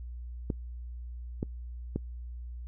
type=clicks; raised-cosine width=3 ms; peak=-17 dBFS; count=3; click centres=0.502 / 1.429 / 1.96 s; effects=noise-tail reverb RT60 0.1 s tail -25 dB re dry + added 60 Hz sine -38 dBFS peak until 2.67 s